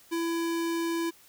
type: tone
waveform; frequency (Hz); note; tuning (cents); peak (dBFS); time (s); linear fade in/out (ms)
square; 334.1; E4; +23; -28; 0.11-1.11; 20
effects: white hiss -57 dBFS RMS until 1.28 s